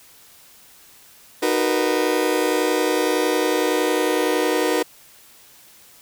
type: chord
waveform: 35% pulse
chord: B major seventh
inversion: first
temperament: just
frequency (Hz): 308.7 / 370.4 / 463 / 493.9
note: D#4 / F#4 / A#4 / B4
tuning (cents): -14 / +2 / -12 / 0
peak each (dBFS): -22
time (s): 1.42-4.83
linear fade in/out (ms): 10
effects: white hiss -49 dBFS RMS until 6.01 s